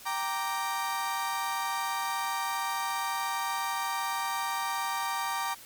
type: chord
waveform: 35% pulse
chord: G minor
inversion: none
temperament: equal with one note detuned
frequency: 780.8 / 932.3 / 1174.7 Hz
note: G5 / Bb5 / D6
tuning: -7 / 0 / 0 cents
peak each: -34 / -31 / -32 dBFS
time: 0.05-5.55 s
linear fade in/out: 20 ms
effects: white hiss -49 dBFS RMS until 5.65 s + MP3 96 kbps